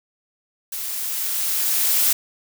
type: noise with level ramp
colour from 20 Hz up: blue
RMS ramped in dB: -29 to -17 dBFS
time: 0.72-2.13 s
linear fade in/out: 5 ms
effects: none